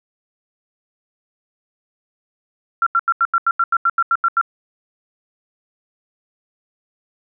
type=tone bursts; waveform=sine; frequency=1366 Hz; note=F6; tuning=39 cents flat; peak=-12 dBFS; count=13; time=2.82-4.413 s; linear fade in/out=2 ms; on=45 ms; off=84 ms; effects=none